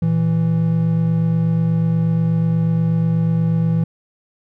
triangle tone pair together, 116.54 / 164.81 Hz, A#2 / E3, 0 / 0 cents, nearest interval tritone, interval 600 cents, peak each -19 / -13 dBFS, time 0.02-3.84 s, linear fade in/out 5 ms, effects none

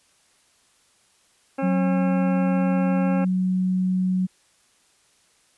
harmonic tone, 270.8 Hz, C#4, 40 cents flat, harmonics 1 / 2 / 3 / 4 / 5 / 6 / 8 / 9 / 10, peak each -27 / -28 / -32 / -40 / -38 / -40 / -45 / -46 / -44 dBFS, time 1.58-3.25 s, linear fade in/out 10 ms
sine tone, 185 Hz, F#3, in tune, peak -19 dBFS, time 1.62-4.27 s, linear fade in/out 20 ms
effects white hiss -61 dBFS RMS until 5.57 s + resampled to 24000 Hz

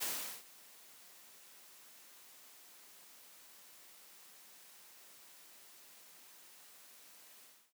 white noise with ADSR envelope, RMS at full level -37 dBFS, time 0-7.73 s, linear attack 24 ms, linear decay 400 ms, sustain -22 dB, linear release 300 ms, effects noise-tail reverb RT60 0.1 s tail -18 dB re dry + high-pass 200 Hz 12 dB/octave

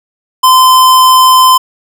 square tone, 1029 Hz, C6, 29 cents flat, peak -3 dBFS, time 0.43-1.58 s, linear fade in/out 10 ms, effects none

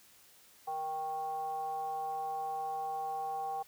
sine tone with frequency modulation, 785 Hz, G5, 2 cents sharp, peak -34 dBFS, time 0.67-3.63 s, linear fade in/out 10 ms, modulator 314 Hz, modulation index 0.48, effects white hiss -61 dBFS RMS until 3.67 s

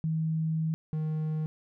sine / triangle tone pair in turn, 159.6 / 155.77 Hz, D#3 / D#3, +44 / +2 cents, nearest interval unison, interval 42 cents, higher first, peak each -26 dBFS, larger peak neither, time 0.04-0.74 / 0.93-1.46 s, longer first, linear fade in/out 0 ms, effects none

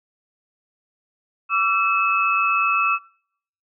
sine tone cluster, 1151 / 1346 / 2594 Hz, D6 / E6 / E7, -35 / +36 / -28 cents, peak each -21 dBFS, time 1.49-2.99 s, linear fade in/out 50 ms, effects noise-tail reverb RT60 0.7 s tail -26 dB re dry

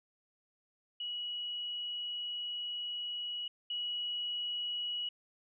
sine tone pair in turn, 2920 / 2920 Hz, F#7 / F#7, -24 / -24 cents, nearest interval unison, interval 0 cents, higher neither, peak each -36 / -34 dBFS, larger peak second, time 1-3.48 / 3.7-5.09 s, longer first, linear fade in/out 5 ms, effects none

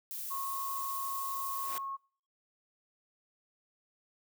violet noise, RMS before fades -40 dBFS, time 0.11-1.78 s, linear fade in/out 0 ms
sine tone, 1091 Hz, C#6, 28 cents flat, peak -36 dBFS, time 0.3-1.97 s, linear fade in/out 20 ms
pink noise with exponential growth, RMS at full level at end -40 dBFS, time 1.41-1.78 s, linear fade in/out 2 ms, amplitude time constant 79 ms
effects noise-tail reverb RT60 0.5 s tail -24 dB re dry + high-pass 400 Hz 12 dB/octave

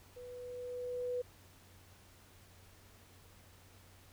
sine tone with level ramp, 493.9 Hz, B4, in tune, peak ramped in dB -47 to -33 dBFS, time 0.16-1.22 s, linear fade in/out 10 ms, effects added 92 Hz sine -62 dBFS peak until 4.12 s + pink hiss -62 dBFS RMS until 4.12 s

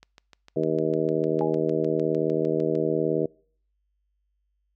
click train, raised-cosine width 0.2 ms, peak -29 dBFS, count 19, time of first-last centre 0.03-2.753 s, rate 6.61 Hz
harmonic tone, 79 Hz, D#2, 27 cents sharp, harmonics 2 / 3 / 4 / 5 / 6 / 7 / 8, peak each -31 / -34 / -28 / -27 / -27 / -36 / -32 dBFS, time 0.56-3.26 s, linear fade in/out 5 ms
sine tone with exponential decay, 831 Hz, G#5, 1 cent sharp, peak -25 dBFS, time 1.41-1.68 s, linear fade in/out 0 ms, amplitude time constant 57 ms
effects noise-tail reverb RT60 0.5 s tail -25 dB re dry + added 50 Hz sine -70 dBFS peak until 4.75 s

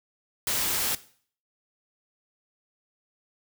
white noise, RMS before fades -27 dBFS, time 0.47-0.95 s, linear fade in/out 2 ms, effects noise-tail reverb RT60 0.5 s tail -17 dB re dry

